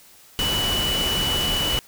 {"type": "tone in noise", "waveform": "sine", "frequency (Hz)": 2961, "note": "F#7", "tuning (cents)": 1, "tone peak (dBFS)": -22, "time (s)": [0.39, 1.79], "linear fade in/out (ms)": 0, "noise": "pink", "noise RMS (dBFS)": -26, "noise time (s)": [0.39, 1.79], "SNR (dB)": 1, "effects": ["white hiss -50 dBFS RMS until 1.87 s"]}